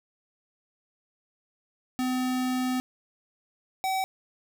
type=tone pair in turn; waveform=square; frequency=254.5 / 762.6 Hz; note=C4 / G5; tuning=-48 / -48 cents; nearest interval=octave + perfect fifth; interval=1900 cents; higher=second; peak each=-26 dBFS; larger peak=neither; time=1.99-2.8 / 3.84-4.04 s; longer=first; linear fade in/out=0 ms; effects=none